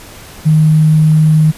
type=tone with sample-and-hold; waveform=sine; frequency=155.56 Hz; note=D#3; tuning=in tune; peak=-5 dBFS; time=0.45-1.52 s; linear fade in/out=20 ms; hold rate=11025 Hz; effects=pink hiss -34 dBFS RMS until 1.57 s + resampled to 32000 Hz